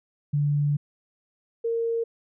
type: tone pair in turn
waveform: sine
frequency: 145.6 / 460.7 Hz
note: D3 / A#4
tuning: -15 / -20 cents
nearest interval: octave + minor sixth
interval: 1995 cents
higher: second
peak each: -20 / -23 dBFS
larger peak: first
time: 0.33-0.77 / 1.64-2.04 s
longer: first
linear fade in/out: 10 ms
effects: none